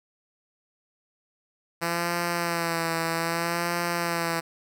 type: tone with vibrato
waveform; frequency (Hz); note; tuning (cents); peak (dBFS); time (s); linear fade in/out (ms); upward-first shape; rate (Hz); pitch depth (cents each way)
5% pulse; 168.7; E3; +40; -14; 1.81-4.41; 20; sine; 0.63; 40
effects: none